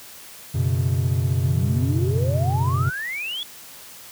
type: chord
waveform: triangle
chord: F# suspended fourth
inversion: none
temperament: just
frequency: 92.5 / 123.33 / 138.75 Hz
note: F#2 / B2 / C#3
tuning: 0 / -2 / +2 cents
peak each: -20 / -20 / -22 dBFS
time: 0.54-2.9 s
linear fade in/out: 10 ms
type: exponential sweep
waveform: sine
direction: up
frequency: 140 to 3464 Hz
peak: -26 dBFS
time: 1.45-3.43 s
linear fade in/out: 0 ms
effects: white hiss -42 dBFS RMS until 4.11 s + high-pass 60 Hz 12 dB/octave